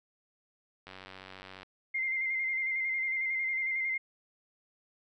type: click train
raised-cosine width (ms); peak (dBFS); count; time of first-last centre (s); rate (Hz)
0.3; -30; 73; 0.87-1.631; 94.6
type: tone with vibrato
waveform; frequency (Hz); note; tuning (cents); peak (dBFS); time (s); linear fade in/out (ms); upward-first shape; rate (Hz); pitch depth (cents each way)
sine; 2097; C7; +3; -29; 1.94-3.98; 10; square; 11; 24
effects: none